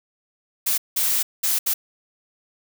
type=noise bursts at uneven times; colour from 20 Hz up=blue; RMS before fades=-21 dBFS; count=4; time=0.66-0.78 / 0.96-1.23 / 1.43-1.59 / 1.66-1.74 s; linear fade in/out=10 ms; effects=none